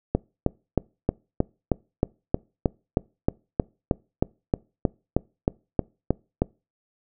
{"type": "click train", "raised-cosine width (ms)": 2, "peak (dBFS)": -6, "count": 21, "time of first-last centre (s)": [0.15, 6.42], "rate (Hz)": 3.19, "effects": ["noise-tail reverb RT60 0.3 s tail -25 dB re dry"]}